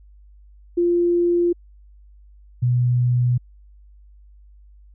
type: tone pair in turn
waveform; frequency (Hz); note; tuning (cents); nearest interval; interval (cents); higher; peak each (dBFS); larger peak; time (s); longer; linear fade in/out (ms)
sine; 347.2 / 123.11; F4 / B2; -10 / -5; octave + tritone; 1795; first; -15; neither; 0.77-1.53 / 2.62-3.38; neither; 10
effects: added 50 Hz sine -45 dBFS peak until 4.94 s